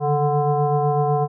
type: tone with frequency modulation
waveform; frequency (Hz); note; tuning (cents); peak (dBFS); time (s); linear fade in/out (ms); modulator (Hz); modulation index
sine; 440; A4; 0; -16; 0-1.28; 50; 296; 1.5
effects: none